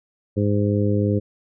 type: harmonic tone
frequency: 102.8 Hz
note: G#2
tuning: 17 cents flat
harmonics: 1 / 2 / 3 / 4 / 5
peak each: -20 / -23 / -25 / -26 / -27 dBFS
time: 0.36-1.2 s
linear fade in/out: 20 ms
effects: none